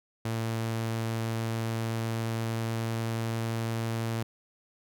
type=tone with pitch glide; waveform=sawtooth; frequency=113.3 to 114.02 Hz; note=A#2 to A#2; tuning=-49 to -38 cents; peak=-25 dBFS; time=0.25-4.23 s; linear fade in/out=5 ms; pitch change=+11 cents; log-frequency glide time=1.17-3.61 s; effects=none